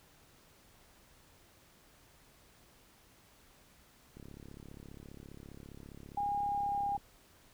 click train, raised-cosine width 3 ms, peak -37 dBFS, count 99, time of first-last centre 4.17-6.978 s, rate 34.9 Hz
sine tone with pitch glide, 814 to 807.4 Hz, G#5 to G#5, -35 to -49 cents, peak -31 dBFS, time 6.17-6.97 s, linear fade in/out 5 ms, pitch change -14 cents, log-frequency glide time 6.41-6.85 s
effects pink hiss -63 dBFS RMS until 7.53 s

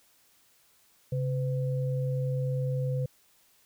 sine tone pair together, 134.8 / 505.7 Hz, C#3 / B4, -48 / +41 cents, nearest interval octave + major seventh, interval 2289 cents, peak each -27 / -35 dBFS, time 1.12-3.06 s, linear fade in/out 5 ms, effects white hiss -64 dBFS RMS until 3.65 s

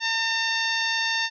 harmonic tone, 906 Hz, A#5, 50 cents flat, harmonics 1 / 2 / 3 / 4 / 5 / 6 / 7, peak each -32 / -26 / -30 / -30 / -32 / -33 / -39 dBFS, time 0-1.3 s, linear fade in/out 50 ms, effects none

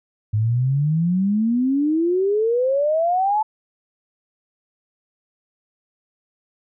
sine exponential sweep, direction up, 103.83 to 880 Hz, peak -16 dBFS, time 0.33-3.43 s, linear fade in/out 10 ms, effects none

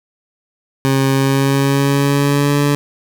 20% pulse tone with pitch glide, 135.2 to 144.07 Hz, C#3 to D3, -43 to -33 cents, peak -7 dBFS, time 0.85-2.75 s, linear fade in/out 0 ms, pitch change +110 cents, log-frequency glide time 1.13-2.6 s, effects 7-bit

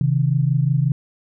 sine tone pair together, 132.95 / 158.5 Hz, C3 / D#3, +28 / +32 cents, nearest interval minor third, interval 304 cents, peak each -17 / -19 dBFS, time 0.01-0.92 s, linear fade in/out 2 ms, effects none

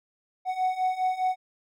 triangle beating tone pair, 740 / 744.9 Hz, F#5 / F#5, 0 / +11 cents, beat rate 4.9 Hz, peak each -27 / -24 dBFS, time 0.45-1.36 s, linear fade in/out 50 ms, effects none

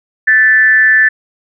sine tone with frequency modulation, 1760 Hz, A6, in tune, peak -5 dBFS, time 0.27-1.09 s, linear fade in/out 10 ms, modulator 225 Hz, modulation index 0.44, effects none

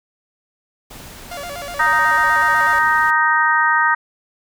pink noise, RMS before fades -37 dBFS, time 0.9-3.11 s, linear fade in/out 10 ms
sawtooth tone with vibrato, 632 Hz, D#5, 27 cents sharp, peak -24 dBFS, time 1.31-2.79 s, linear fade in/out 5 ms, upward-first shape square, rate 8.1 Hz, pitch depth 180 cents each way
harmonic tone, 311.1 Hz, D#4, in tune, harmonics 3 / 4 / 5 / 6, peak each -18 / -18 / -18 / -18 dBFS, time 1.79-3.95 s, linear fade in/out 10 ms
effects none

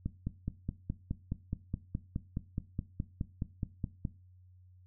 click train, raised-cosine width 5 ms, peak -21 dBFS, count 20, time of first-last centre 0.06-4.052 s, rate 4.76 Hz, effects noise-tail reverb RT60 0.3 s tail -17 dB re dry + added 91 Hz sine -56 dBFS peak until 4.86 s

